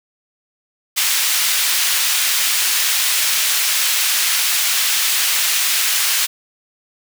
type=high-pass noise; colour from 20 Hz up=pink; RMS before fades=-17 dBFS; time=0.96-6.27 s; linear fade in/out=20 ms; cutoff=2300 Hz; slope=12 dB/octave; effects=none